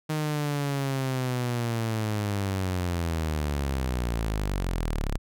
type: linear sweep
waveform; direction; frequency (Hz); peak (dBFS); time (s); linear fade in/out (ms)
sawtooth; down; 155.56 to 32.38; -22; 0.09-5.18; 10
effects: none